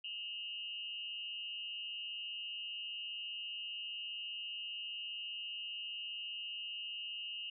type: tone with amplitude modulation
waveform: sine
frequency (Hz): 2848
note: F7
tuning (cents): +33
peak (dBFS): -37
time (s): 0.04-7.5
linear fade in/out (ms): 5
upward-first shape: sine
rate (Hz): 215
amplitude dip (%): 80
effects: none